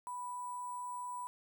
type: tone with sample-and-hold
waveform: sine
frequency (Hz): 987.8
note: B5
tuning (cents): 0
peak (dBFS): -39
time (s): 0.07-1.27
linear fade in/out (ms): 0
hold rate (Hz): 8820
effects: none